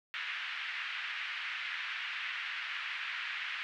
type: band-pass noise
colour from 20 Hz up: pink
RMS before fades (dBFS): -39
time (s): 0.14-3.63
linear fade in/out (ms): 0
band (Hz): 1600 to 2900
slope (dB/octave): 24
effects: none